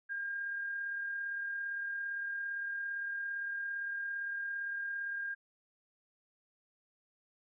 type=tone with amplitude modulation; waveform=sine; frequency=1610 Hz; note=G6; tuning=46 cents sharp; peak=-34 dBFS; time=0.09-5.35 s; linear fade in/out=20 ms; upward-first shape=sine; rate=37.6 Hz; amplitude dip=30%; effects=none